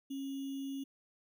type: tone with sample-and-hold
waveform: sine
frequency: 273.1 Hz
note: C#4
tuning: 26 cents flat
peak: -37 dBFS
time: 0.1-0.84 s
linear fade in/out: 10 ms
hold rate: 3150 Hz
effects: none